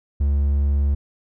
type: tone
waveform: triangle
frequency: 70.8 Hz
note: C#2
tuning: 37 cents sharp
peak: -14 dBFS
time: 0.2-0.95 s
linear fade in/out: 10 ms
effects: none